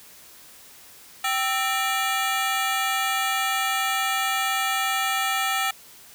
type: ring-modulated tone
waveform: 20% pulse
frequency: 1046.5 Hz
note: C6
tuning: in tune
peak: -14 dBFS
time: 1.24-5.71 s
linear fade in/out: 5 ms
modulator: 269 Hz
effects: white hiss -48 dBFS RMS until 6.14 s